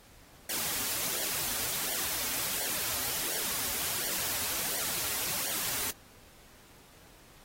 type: noise with flanger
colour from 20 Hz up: white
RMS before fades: -33 dBFS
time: 0.49-5.91 s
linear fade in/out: 5 ms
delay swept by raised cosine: 0.77 to 6.17 ms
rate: 1.4 Hz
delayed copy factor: -0.95
effects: pink hiss -57 dBFS RMS until 7.44 s + AAC 48 kbps